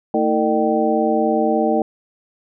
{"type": "tone cluster", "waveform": "sine", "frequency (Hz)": [225.4, 322, 452, 604, 771], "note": ["A3", "E4", "A4", "D5", "G5"], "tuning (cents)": [42, -41, 47, 48, -29], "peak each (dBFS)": -21, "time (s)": [0.14, 1.82], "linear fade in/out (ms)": 2, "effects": []}